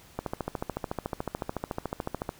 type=click train; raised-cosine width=1 ms; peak=-16 dBFS; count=30; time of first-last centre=0.19-2.291 s; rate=13.8 Hz; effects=pink hiss -54 dBFS RMS until 2.39 s